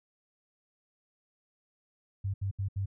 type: tone bursts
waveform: sine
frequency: 98 Hz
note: G2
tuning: in tune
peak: -29 dBFS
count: 4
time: 2.24-2.859 s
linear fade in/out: 10 ms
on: 100 ms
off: 73 ms
effects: none